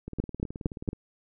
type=two click trains; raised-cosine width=3 ms; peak=-24 / -13 dBFS; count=17 / 4; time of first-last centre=0.08-0.931 / 0.2-0.888 s; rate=18.8 / 4.36 Hz; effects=none

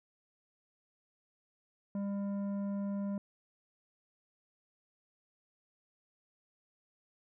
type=tone with tanh clipping; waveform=sine; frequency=200 Hz; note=G3; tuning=35 cents sharp; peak=-35 dBFS; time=1.95-3.18 s; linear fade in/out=2 ms; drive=10 dB; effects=none

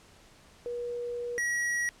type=tone pair in turn; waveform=sine / square; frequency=481.2 / 1914.3 Hz; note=B4 / A#6; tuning=-45 / +45 cents; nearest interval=2 octaves; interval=2390 cents; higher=second; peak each=-32 / -28 dBFS; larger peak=second; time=0.66-1.38 / 1.38-1.89 s; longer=first; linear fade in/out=0 ms; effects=pink hiss -57 dBFS RMS until 2 s + low-pass 9000 Hz 12 dB/octave

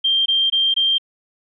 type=tone bursts; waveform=sine; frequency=3173 Hz; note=G7; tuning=20 cents sharp; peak=-14 dBFS; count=4; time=0.04-0.983 s; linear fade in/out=10 ms; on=220 ms; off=21 ms; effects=none

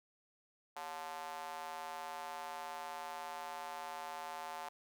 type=tone with high-pass filter; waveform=square; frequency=79.9 Hz; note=D#2; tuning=47 cents sharp; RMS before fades=-45 dBFS; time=0.76-4.69 s; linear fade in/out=5 ms; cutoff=820 Hz; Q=3.5; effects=none

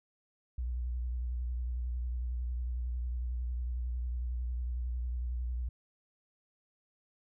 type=tone with vibrato; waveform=sine; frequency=60.9 Hz; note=B1; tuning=24 cents flat; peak=-32 dBFS; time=0.58-5.69 s; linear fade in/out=5 ms; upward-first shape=sine; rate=11 Hz; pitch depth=50 cents each way; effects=none

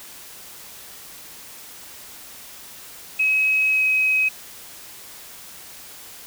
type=tone with pitch glide; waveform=sine; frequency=2553 to 2538 Hz; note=D#7 to D#7; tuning=+44 to +34 cents; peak=-16 dBFS; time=3.19-4.29 s; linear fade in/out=10 ms; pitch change=-10 cents; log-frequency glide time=3.69-3.85 s; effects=white hiss -41 dBFS RMS until 6.26 s

